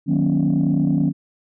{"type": "chord", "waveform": "sine", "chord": "D# minor seventh", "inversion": "none", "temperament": "equal with one note detuned", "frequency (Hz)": [155.56, 185, 239.2, 277.2], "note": ["D#3", "F#3", "A#3", "C#4"], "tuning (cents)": [0, 0, 45, 0], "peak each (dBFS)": [-19, -20, -22, -19], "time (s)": [0.06, 1.13], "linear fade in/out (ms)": 50, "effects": ["tanh soft clip ceiling -10 dBFS"]}